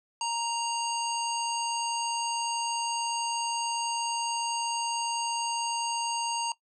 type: harmonic tone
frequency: 932.3 Hz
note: A#5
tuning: in tune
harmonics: 1 / 3 / 5 / 7 / 9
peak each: -30 / -35 / -37 / -38 / -40 dBFS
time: 0.21-6.52 s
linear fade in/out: 2 ms
effects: noise-tail reverb RT60 0.1 s tail -18 dB re dry